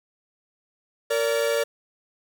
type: tone pair together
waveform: 45% pulse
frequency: 462.7 / 575 Hz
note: A#4 / D5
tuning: -13 / -37 cents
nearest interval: major third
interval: 376 cents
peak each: -24 dBFS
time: 1.1-1.64 s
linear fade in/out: 10 ms
effects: none